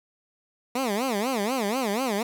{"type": "tone with vibrato", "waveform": "15% pulse", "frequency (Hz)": 231.3, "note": "A#3", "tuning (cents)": -13, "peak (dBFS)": -18, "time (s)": [0.75, 2.23], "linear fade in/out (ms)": 5, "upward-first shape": "sine", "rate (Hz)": 4.1, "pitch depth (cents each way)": 270, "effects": []}